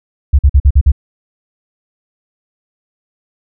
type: tone bursts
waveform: sine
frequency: 69.3 Hz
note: C#2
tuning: in tune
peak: -3 dBFS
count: 6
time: 0.33-0.919 s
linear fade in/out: 10 ms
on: 59 ms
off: 47 ms
effects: none